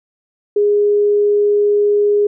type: tone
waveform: sine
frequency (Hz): 412.5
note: G#4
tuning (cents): -12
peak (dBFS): -10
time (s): 0.56-2.27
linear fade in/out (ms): 5
effects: none